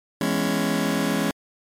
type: chord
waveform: sawtooth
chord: C# minor seventh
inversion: first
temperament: just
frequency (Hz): 166.31 / 207.9 / 249.5 / 277.2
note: E3 / G#3 / B3 / C#4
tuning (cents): +16 / +2 / +18 / 0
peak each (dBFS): -24 / -21 / -25 / -21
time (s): 0.21-1.31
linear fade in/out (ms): 2
effects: MP3 64 kbps